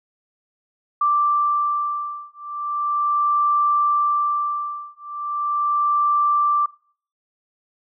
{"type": "beating tone pair", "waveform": "sine", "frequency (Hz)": [1174.7, 1175.08], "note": ["D6", "D6"], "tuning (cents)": [0, 1], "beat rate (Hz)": 0.38, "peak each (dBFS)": -21, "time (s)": [1.01, 6.66], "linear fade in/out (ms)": 5, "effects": ["noise-tail reverb RT60 0.5 s tail -22 dB re dry"]}